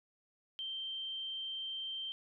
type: tone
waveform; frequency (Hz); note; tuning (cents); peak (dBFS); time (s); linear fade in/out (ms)
sine; 3136; G7; 0; -38; 0.59-2.12; 0
effects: none